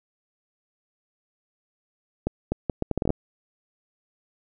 accelerating click train, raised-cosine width 2 ms, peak -10 dBFS, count 11, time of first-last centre 2.27-3.104 s, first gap 250 ms, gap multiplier 0.71, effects none

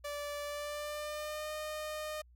sawtooth tone with pitch glide, 582 to 612.3 Hz, D5 to D#5, -16 to -28 cents, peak -34 dBFS, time 0.04-2.22 s, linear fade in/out 10 ms, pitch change +88 cents, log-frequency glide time 0.44-1.53 s, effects added 60 Hz sine -58 dBFS peak until 2.35 s

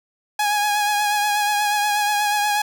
sawtooth tone with vibrato, 830.6 Hz, G#5, in tune, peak -14 dBFS, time 0.39-2.62 s, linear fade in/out 5 ms, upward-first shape triangle, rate 8.3 Hz, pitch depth 33 cents each way, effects none

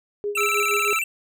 sine tone with tremolo, 411.1 Hz, G#4, 18 cents flat, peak -22 dBFS, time 0.24-0.93 s, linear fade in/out 0 ms, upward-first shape sine, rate 6.4 Hz, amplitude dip 75%
square tone with vibrato, 2512 Hz, D#7, 16 cents sharp, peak -23 dBFS, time 0.35-1.04 s, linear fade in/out 5 ms, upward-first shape square, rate 18 Hz, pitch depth 120 cents each way
square tone, 1314 Hz, E6, 6 cents flat, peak -24 dBFS, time 0.37-0.99 s, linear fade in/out 5 ms
effects none

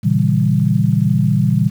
sine chord, A# diminished seventh, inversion none, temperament equal with one note detuned, 116.54 / 138.59 / 161.8 / 196 Hz, A#2 / C#3 / E3 / G3, 0 / 0 / -32 / 0 cents, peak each -17 dBFS, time 0.03-1.7 s, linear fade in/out 20 ms, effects 7-bit

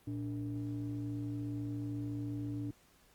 triangle ring-modulated tone, 88 Hz, F2, 14 cents sharp, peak -31 dBFS, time 0.07-2.71 s, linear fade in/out 5 ms, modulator 203 Hz, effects pink hiss -66 dBFS RMS until 3.14 s + Opus 32 kbps

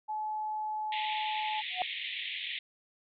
sine tone, 858 Hz, A5, 44 cents flat, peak -32 dBFS, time 0.08-1.62 s, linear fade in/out 20 ms
white band-pass noise, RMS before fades -38 dBFS, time 0.92-2.59 s, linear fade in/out 2 ms, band 1900 to 3700 Hz, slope 96 dB/octave
sine tone with exponential growth, 732 Hz, F#5, 19 cents flat, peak -24 dBFS, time 1.7-1.82 s, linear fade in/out 1 ms, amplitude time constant 24 ms
effects none

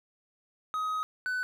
triangle tone pair in turn, 1261 / 1499.6 Hz, D#6 / F#6, +23 / +23 cents, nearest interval minor third, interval 300 cents, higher second, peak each -27 dBFS, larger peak neither, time 0.74-1.03 / 1.26-1.43 s, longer first, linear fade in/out 0 ms, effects none

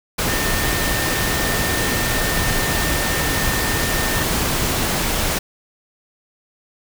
sine tone in noise, 1812 Hz, A#6, 50 cents flat, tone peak -26 dBFS, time 0.28-4.24 s, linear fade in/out 10 ms, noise pink, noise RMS -20 dBFS, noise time 0.18-5.39 s, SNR -9 dB, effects none

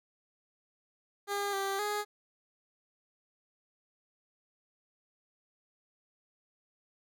15% pulse tone with pitch steps, 404 / 392 / 416.2 Hz, G#4 / G4 / G#4, -48 / 0 / +4 cents, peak -25 dBFS, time 1.27-2.05 s, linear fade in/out 50 ms, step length 260 ms, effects none

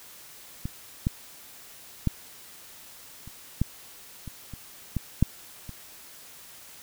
clicks, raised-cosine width 5 ms, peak -18 / -11 / -10 / -30 / -10 / -25 / -26 / -14 / -6 / -26 dBFS, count 10, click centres 0.655 / 1.069 / 2.073 / 3.276 / 3.616 / 4.277 / 4.537 / 4.967 / 5.226 / 5.693 s, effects white hiss -48 dBFS RMS until 6.82 s

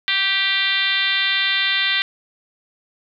sine tone with frequency modulation, 2763 Hz, F7, 19 cents flat, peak -16 dBFS, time 0.08-2.02 s, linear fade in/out 0 ms, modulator 401 Hz, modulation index 3, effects none

